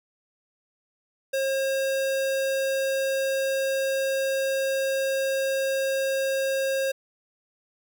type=tone; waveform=square; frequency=538 Hz; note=C5; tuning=48 cents sharp; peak=-24 dBFS; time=1.33-6.92 s; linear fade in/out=10 ms; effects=none